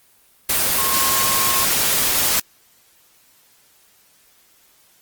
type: tone in noise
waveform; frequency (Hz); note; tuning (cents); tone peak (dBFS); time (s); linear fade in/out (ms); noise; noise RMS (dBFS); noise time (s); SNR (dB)
sine; 1075; C6; +47; -23; 0.78-1.65; 5; white; -18; 0.49-2.4; -8
effects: white hiss -55 dBFS RMS until 5.01 s + Opus 24 kbps